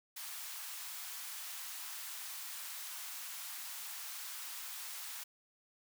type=high-pass noise; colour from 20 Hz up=white; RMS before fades=-45 dBFS; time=0.16-5.24 s; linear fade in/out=10 ms; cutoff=830 Hz; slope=24 dB/octave; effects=none

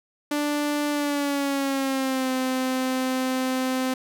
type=tone with pitch glide; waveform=sawtooth; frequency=293.7 to 258.7 Hz; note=D4 to C4; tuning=0 to -19 cents; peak=-19 dBFS; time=0.31-3.94 s; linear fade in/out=5 ms; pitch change=-219 cents; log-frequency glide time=0.91-2.31 s; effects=none

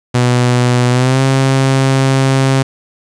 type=tone with pitch glide; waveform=sawtooth; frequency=123.47 to 133.87 Hz; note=B2 to C3; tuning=0 to +40 cents; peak=-5 dBFS; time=0.14-2.63 s; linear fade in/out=10 ms; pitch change=+140 cents; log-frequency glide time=0.9-1.22 s; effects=resampled to 22050 Hz + 7-bit

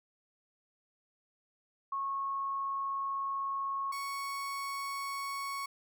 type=tone pair in turn; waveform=sine / 35% pulse; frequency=1096 / 1109.4 Hz; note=C#6 / C#6; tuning=-20 / +1 cents; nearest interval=unison; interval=21 cents; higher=second; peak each=-32 / -34 dBFS; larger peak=first; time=1.92-3.92 / 3.92-5.66 s; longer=first; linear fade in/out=5 ms; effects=none

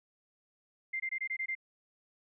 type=tone bursts; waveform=sine; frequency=2094 Hz; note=C7; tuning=1 cent sharp; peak=-32 dBFS; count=7; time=0.93-1.552 s; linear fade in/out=10 ms; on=70 ms; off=22 ms; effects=none

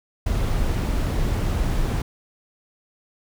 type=noise; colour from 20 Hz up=brown; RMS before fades=-22 dBFS; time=0.26-2.02 s; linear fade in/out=5 ms; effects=none

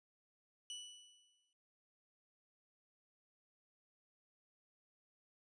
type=tone with exponential decay; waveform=sawtooth; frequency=2960 Hz; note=F#7; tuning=in tune; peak=-40 dBFS; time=0.7-1.53 s; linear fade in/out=1 ms; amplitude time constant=180 ms; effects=resampled to 22050 Hz

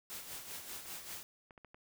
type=noise with tremolo; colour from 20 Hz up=white; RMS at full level=-44 dBFS; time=0.1-1.23 s; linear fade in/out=0 ms; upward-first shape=sine; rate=5.1 Hz; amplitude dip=55%
type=clicks; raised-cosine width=0.5 ms; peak=-39 dBFS; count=5; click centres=0.857 / 1.508 / 1.578 / 1.647 / 1.745 s
effects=none

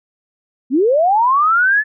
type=linear sweep; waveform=sine; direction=up; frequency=233.1 to 1760 Hz; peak=-10 dBFS; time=0.7-1.84 s; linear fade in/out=50 ms; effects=none

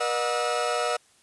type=tone cluster; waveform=40% pulse; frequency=480.4 / 608 / 725 / 1299 Hz; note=B4 / D#5 / F#5 / E6; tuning=-48 / -40 / -35 / -26 cents; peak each=-29 dBFS; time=0-0.97 s; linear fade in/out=10 ms; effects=white hiss -60 dBFS RMS until 1.22 s + resampled to 24000 Hz

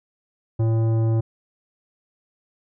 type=tone with tanh clipping; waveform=triangle; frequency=112.6 Hz; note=A2; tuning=40 cents sharp; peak=-19 dBFS; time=0.59-1.21 s; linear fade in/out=10 ms; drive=17 dB; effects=none

